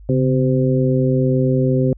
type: harmonic tone with a mistuned harmonic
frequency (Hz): 128.9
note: C3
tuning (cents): -26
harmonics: 1 / 2 / 3 / 4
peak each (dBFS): -16 / -19 / -21 / -22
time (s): 0.09-1.93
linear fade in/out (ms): 2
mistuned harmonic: 1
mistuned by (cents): +90
effects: added 50 Hz sine -37 dBFS peak until 1.97 s